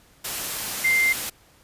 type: tone in noise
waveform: sine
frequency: 2093 Hz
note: C7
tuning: in tune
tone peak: -17 dBFS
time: 0.84-1.13 s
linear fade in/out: 10 ms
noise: white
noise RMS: -29 dBFS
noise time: 0.24-1.3 s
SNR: +9 dB
effects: pink hiss -56 dBFS RMS until 1.63 s + resampled to 32000 Hz